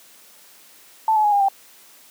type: tone with pitch steps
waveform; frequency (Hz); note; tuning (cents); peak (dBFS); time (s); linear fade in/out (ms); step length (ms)
sine; 880 / 855.4 / 831.6 / 808.4 / 785.8; A5 / A5 / G#5 / G#5 / G5; 0 / -49 / +2 / -47 / +4; -14; 1.08-1.485; 2; 81
effects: white hiss -49 dBFS RMS until 2.1 s + high-pass 200 Hz 12 dB/octave